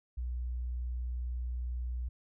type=tone; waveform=sine; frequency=61.1 Hz; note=B1; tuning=18 cents flat; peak=-33 dBFS; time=0.17-2.09 s; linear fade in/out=10 ms; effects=none